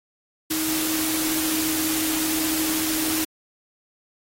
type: tone in noise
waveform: sine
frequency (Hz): 316.1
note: D#4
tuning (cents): +27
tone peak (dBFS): -25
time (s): 0.5-3.25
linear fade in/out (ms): 10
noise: white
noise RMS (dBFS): -26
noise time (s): 0.5-3.25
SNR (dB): -2
effects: AAC 48 kbps